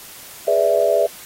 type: chord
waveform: sine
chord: E dominant seventh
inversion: first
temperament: equal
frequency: 415.3 / 493.9 / 587.3 / 659.3 Hz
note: G#4 / B4 / D5 / E5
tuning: 0 / 0 / 0 / 0 cents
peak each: -21 / -21 / -18 / -17 dBFS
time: 0.47-1.07 s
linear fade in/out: 10 ms
effects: white hiss -39 dBFS RMS until 1.25 s + AAC 48 kbps